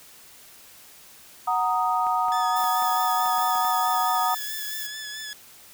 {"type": "chord", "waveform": "sine", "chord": "D# minor", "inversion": "first", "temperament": "equal", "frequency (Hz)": [740, 932.3, 1244.5], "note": ["F#5", "A#5", "D#6"], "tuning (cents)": [0, 0, 0], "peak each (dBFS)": -25, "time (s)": [1.47, 4.35], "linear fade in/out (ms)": 10}
{"type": "clicks", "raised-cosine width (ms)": 0.5, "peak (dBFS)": -26, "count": 8, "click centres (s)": [2.068, 2.284, 2.64, 2.823, 3.259, 3.383, 3.556, 3.649]}
{"type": "tone with vibrato", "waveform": "15% pulse", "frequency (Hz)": 1719, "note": "A6", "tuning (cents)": -41, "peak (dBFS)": -27, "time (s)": [2.32, 5.33], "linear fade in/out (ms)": 0, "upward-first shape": "sine", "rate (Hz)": 4.6, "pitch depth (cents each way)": 32}
{"type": "noise", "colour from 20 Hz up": "violet", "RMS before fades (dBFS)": -34, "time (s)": [2.56, 4.87], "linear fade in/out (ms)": 5}
{"effects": ["white hiss -49 dBFS RMS until 5.73 s"]}